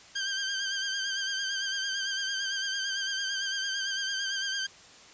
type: tone with vibrato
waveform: 15% pulse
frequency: 1578 Hz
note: G6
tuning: 11 cents sharp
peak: -23 dBFS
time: 0.15-4.67 s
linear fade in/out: 10 ms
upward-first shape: sine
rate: 8.9 Hz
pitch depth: 42 cents each way
effects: white hiss -52 dBFS RMS until 5.13 s + resampled to 16000 Hz